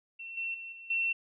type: tone with level steps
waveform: sine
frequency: 2706 Hz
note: E7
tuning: 45 cents sharp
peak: -40 / -32 / -40 / -45 / -27 dBFS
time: 0.19-1.13 s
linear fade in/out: 10 ms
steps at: 0.37 / 0.54 / 0.72 / 0.9 s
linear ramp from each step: 5 ms
effects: none